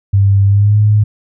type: tone with pitch glide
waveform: sine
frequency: 99 to 105.49 Hz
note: G2 to G#2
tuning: +18 to +28 cents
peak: -6 dBFS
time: 0.13-1.04 s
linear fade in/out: 10 ms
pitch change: +110 cents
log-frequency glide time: 0.46-0.78 s
effects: none